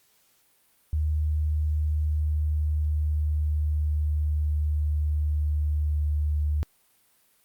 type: tone with pitch glide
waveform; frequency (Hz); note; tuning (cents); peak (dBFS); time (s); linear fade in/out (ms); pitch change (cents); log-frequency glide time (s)
sine; 76.5 to 74.71; D#2 to D2; -29 to +30; -22; 0.93-6.63; 0; -41; 1.04-6.34
effects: white hiss -64 dBFS RMS until 7.44 s + Opus 48 kbps